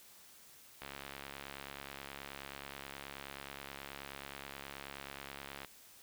click train, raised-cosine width 0.3 ms, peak -28 dBFS, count 336, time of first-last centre 0.82-5.647 s, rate 69.4 Hz, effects white hiss -59 dBFS RMS until 6.02 s

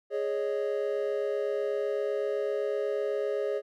triangle chord, Ab suspended fourth, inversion none, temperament equal, 415.3 / 554.4 / 622.3 Hz, Ab4 / Db5 / Eb5, 0 / 0 / 0 cents, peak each -28 / -30 / -34 dBFS, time 0.1-3.62 s, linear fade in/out 50 ms, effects none

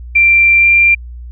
sine tone with pitch glide, 2361 to 2376 Hz, D7 to D7, +9 to +20 cents, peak -5 dBFS, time 0.15-0.95 s, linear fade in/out 10 ms, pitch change +11 cents, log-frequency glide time 0.59-0.66 s, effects added 60 Hz sine -26 dBFS peak until 1.31 s

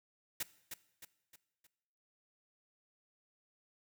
white noise with echo, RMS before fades -37 dBFS, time 0.4-0.43 s, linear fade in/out 5 ms, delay 310 ms, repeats 4, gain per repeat -7 dB, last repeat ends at 1.67 s, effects noise-tail reverb RT60 0.9 s tail -18 dB re dry

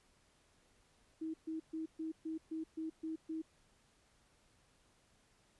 sine tone bursts, 319.5 Hz, D#4, 46 cents sharp, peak -38 dBFS, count 9, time 1.21-3.42 s, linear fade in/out 10 ms, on 130 ms, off 130 ms, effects pink hiss -71 dBFS RMS until 5.59 s + resampled to 24000 Hz

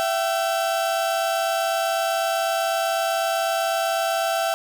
35% pulse tone pair together, 668 / 768 Hz, E5 / G5, +23 / -36 cents, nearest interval major second, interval 241 cents, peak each -21 / -23 dBFS, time 0-4.54 s, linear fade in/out 0 ms, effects none

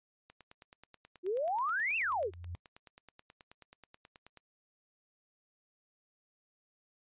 click train, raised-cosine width 0.2 ms, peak -35 dBFS, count 39, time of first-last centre 0.3-4.373 s, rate 9.33 Hz
sine exponential two-way sweep, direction up then down, 341.1 to 2785 to 341.1 Hz, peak -30 dBFS, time 1.23-2.31 s, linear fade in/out 50 ms, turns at 1.97 s
sine tone with exponential growth, 86.8 Hz, F2, 10 cents flat, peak -37 dBFS, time 1.81-2.55 s, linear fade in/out 0 ms, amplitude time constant 160 ms
effects noise-tail reverb RT60 0.1 s tail -26 dB re dry + resampled to 8000 Hz

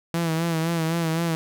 sawtooth tone with vibrato, 164.81 Hz, E3, in tune, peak -18 dBFS, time 0.14-1.35 s, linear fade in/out 0 ms, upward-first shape sine, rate 3.9 Hz, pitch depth 53 cents each way, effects none

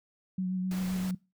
sine tone with vibrato, 185 Hz, F#3, in tune, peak -28 dBFS, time 0.38-1.15 s, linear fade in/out 5 ms, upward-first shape sine, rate 7.7 Hz, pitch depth 19 cents each way
pink noise, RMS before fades -43 dBFS, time 0.71-1.11 s, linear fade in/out 2 ms
effects noise-tail reverb RT60 0.3 s tail -24 dB re dry

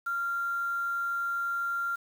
sine tone with quantisation, 1386 Hz, F6, 14 cents flat, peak -28 dBFS, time 0.06-1.96 s, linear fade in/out 10 ms, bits 8, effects none

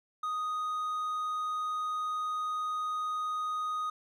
triangle tone, 1244.5 Hz, D#6, in tune, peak -29 dBFS, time 0.23-3.9 s, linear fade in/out 5 ms, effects none

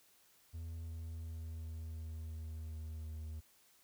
triangle tone with pitch steps, 82.41 / 81.79 / 81.18 / 80.57 / 79.97 / 79.37 / 78.78 / 78.19 Hz, E2 / E2 / E2 / E2 / D#2 / D#2 / D#2 / D#2, 0 / -13 / -26 / -39 / +48 / +35 / +22 / +9 cents, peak -40 dBFS, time 0.53-3.41 s, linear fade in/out 20 ms, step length 360 ms, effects white hiss -68 dBFS RMS until 3.83 s

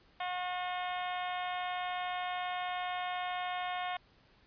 harmonic tone with a mistuned harmonic, 361.3 Hz, F#4, 41 cents flat, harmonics 2 / 3 / 4 / 5 / 6 / 7 / 8 / 9 / 10, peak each -36 / -42 / -46 / -46 / -45 / -50 / -50 / -49 / -50 dBFS, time 0.2-3.97 s, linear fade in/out 5 ms, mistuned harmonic 9, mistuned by -22 cents, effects pink hiss -65 dBFS RMS until 4.46 s + resampled to 11025 Hz

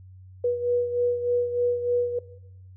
sine beating tone pair, 485.3 / 488.6 Hz, B4 / B4, -30 / -19 cents, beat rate 3.3 Hz, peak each -23 / -29 dBFS, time 0.44-2.19 s, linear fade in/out 5 ms, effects noise-tail reverb RT60 0.8 s tail -17 dB re dry + added 93 Hz sine -44 dBFS peak until 2.76 s

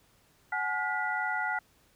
sine tone cluster, 746 / 849 / 1430 / 1970 Hz, F#5 / G#5 / F6 / B6, +14 / +38 / +41 / -5 cents, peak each -36 / -34 / -32 / -35 dBFS, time 0.52-1.59 s, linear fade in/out 5 ms, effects pink hiss -65 dBFS RMS until 1.95 s

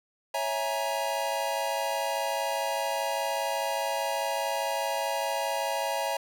square chord, A# half-diminished seventh, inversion first, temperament equal with one note detuned, 554.4 / 659.3 / 830.6 / 943.7 Hz, C#5 / E5 / G#5 / A#5, 0 / 0 / 0 / +21 cents, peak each -34 dBFS, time 0.34-6.17 s, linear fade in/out 5 ms, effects none

